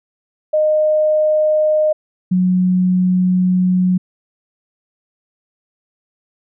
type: tone pair in turn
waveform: sine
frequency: 615 / 182.84 Hz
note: D#5 / F#3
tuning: -20 / -20 cents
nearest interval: octave + major sixth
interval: 2100 cents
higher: first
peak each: -11 dBFS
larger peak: neither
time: 0.53-1.93 / 2.31-3.98 s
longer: second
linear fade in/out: 10 ms
effects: none